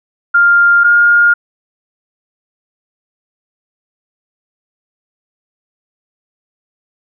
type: tone pair in turn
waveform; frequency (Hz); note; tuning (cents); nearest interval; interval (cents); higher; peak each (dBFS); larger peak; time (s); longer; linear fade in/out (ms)
sine; 1400 / 1417.1; F6 / F6; +4 / +25; unison; 21; second; -5; neither; 0.34-0.84 / 0.84-1.34; neither; 10
effects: none